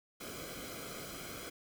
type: noise with comb filter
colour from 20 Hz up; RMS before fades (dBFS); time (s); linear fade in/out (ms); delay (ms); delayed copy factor
pink; -45; 0.2-1.5; 10; 1.1; -0.75
effects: none